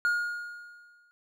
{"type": "tone with exponential decay", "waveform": "triangle", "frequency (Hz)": 1429, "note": "F6", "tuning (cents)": 39, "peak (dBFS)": -20, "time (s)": [0.05, 1.11], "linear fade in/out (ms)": 0, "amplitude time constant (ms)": 230, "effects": []}